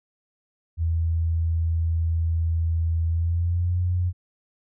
sine tone with pitch glide, 82.41 to 89.35 Hz, E2 to F2, 0 to +40 cents, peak -20 dBFS, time 0.77-4.13 s, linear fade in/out 50 ms, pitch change +140 cents, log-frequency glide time 3.08-3.8 s, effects none

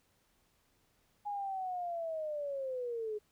sine linear sweep, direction down, 830.6 to 415.3 Hz, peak -35 dBFS, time 1.25-3.19 s, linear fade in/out 20 ms, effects pink hiss -73 dBFS RMS until 3.31 s

